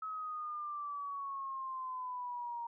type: exponential sweep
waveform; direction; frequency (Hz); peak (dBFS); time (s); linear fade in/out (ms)
sine; down; 1288 to 935; -38; 0.02-2.67; 5
effects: none